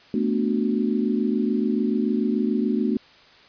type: chord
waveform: sine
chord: B minor seventh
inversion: third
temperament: equal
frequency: 220 / 246.9 / 293.7 / 370 Hz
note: A3 / B3 / D4 / F#4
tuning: 0 / 0 / 0 / 0 cents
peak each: -23 / -25 / -27 / -28 dBFS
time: 0.14-2.97 s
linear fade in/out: 2 ms
effects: white hiss -51 dBFS RMS until 3.48 s + resampled to 11025 Hz